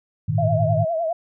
sine chord, Ab suspended second, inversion none, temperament equal with one note detuned, 103.83 / 115.27 / 155.56 Hz, Ab2 / Bb2 / Eb3, 0 / -19 / 0 cents, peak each -23 / -22 / -22 dBFS, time 0.28-0.85 s, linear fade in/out 10 ms
sine tone with vibrato, 659.3 Hz, E5, in tune, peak -20 dBFS, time 0.38-1.13 s, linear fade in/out 5 ms, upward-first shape triangle, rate 9.8 Hz, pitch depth 100 cents each way
effects none

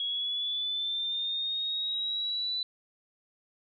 sine linear sweep, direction up, 3322 to 3992 Hz, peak -29 dBFS, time 0-2.63 s, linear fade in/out 2 ms, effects none

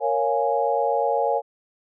sine chord, Bb minor seventh, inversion none, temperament equal, 466.2 / 554.4 / 698.5 / 830.6 Hz, Bb4 / Db5 / F5 / Ab5, 0 / 0 / 0 / 0 cents, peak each -25 / -24 / -26 / -24 dBFS, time 0-1.42 s, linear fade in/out 50 ms, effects none

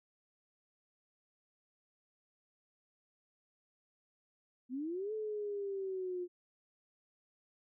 sine linear two-way sweep, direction up then down, 241.1 to 436.7 to 352.7 Hz, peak -36 dBFS, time 4.69-6.28 s, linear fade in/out 50 ms, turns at 5.13 s, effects none

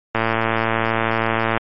click train, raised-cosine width 0.5 ms, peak -3 dBFS, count 162, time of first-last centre 0.15-1.575 s, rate 113 Hz, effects MP3 32 kbps

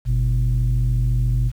sine tone pair together, 48.61 / 122.5 Hz, G1 / B2, -14 / -14 cents, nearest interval octave + major third, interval 1600 cents, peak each -17 dBFS, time 0.05-1.52 s, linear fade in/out 50 ms, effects tanh soft clip ceiling -12 dBFS + 8-bit

